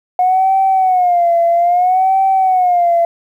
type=tone with vibrato; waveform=sine; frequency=724 Hz; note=F#5; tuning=38 cents flat; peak=-8 dBFS; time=0.19-3.05 s; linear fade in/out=2 ms; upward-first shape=sine; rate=0.61 Hz; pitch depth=110 cents each way; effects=tanh soft clip ceiling -4 dBFS + 8-bit